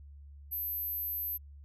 sine tone, 12300 Hz, G9, 34 cents flat, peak -33 dBFS, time 0.51-1.38 s, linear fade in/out 20 ms, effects added 71 Hz sine -48 dBFS peak until 1.64 s

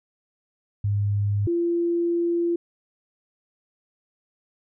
sine tone pair in turn, 102 / 342.3 Hz, G#2 / F4, -31 / -35 cents, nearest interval octave + major sixth, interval 2096 cents, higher second, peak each -20 / -20 dBFS, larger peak neither, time 0.84-1.47 / 1.47-2.56 s, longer second, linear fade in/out 5 ms, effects none

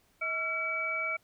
sine tone cluster, 640 / 1360 / 2286 Hz, D#5 / F6 / D7, +49 / -46 / -47 cents, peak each -39 / -36 / -31 dBFS, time 0.21-1.17 s, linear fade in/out 10 ms, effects pink hiss -68 dBFS RMS until 1.23 s

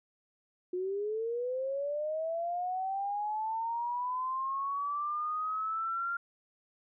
sine linear sweep, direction up, 356.5 to 1396 Hz, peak -31 dBFS, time 0.73-6.17 s, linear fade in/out 5 ms, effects none

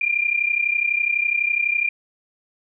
sine tone pair together, 2384 / 2416 Hz, D7 / D7, +25 / +48 cents, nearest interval unison, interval 23 cents, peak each -21 dBFS, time 0.01-1.89 s, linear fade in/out 5 ms, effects none

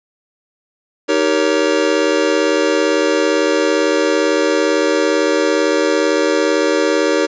square chord, Eb dominant seventh, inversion none, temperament just, 311.1 / 388.9 / 466.7 / 560 Hz, Eb4 / G4 / Bb4 / Db5, 0 / -14 / +2 / +18 cents, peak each -19 dBFS, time 1.08-7.27 s, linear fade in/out 20 ms, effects resampled to 16000 Hz + 8-bit

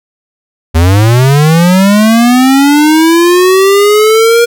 square linear sweep, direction up, 77.78 to 475.3 Hz, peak -4 dBFS, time 0.74-4.46 s, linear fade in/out 20 ms, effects none

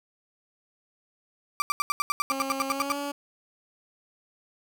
35% pulse tone bursts, 1174.7 Hz, D6, in tune, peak -21 dBFS, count 14, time 1.6-2.92 s, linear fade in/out 0 ms, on 20 ms, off 80 ms
15% pulse tone with pitch glide, 270 to 284.9 Hz, C#4 to C#4, -45 to +48 cents, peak -24 dBFS, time 2.3-3.12 s, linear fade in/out 10 ms, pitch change +93 cents, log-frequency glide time 2.68-2.97 s
effects none

